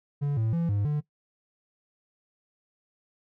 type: tone with pitch steps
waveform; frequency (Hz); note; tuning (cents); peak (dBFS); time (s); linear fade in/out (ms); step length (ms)
triangle; 143.4 / 111.4 / 168.4 / 101.9 / 148.6; D3 / A2 / E3 / G#2 / D3; -41 / +22 / +37 / -32 / +21; -22; 0.21-1.01; 20; 160
effects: noise-tail reverb RT60 0.1 s tail -19 dB re dry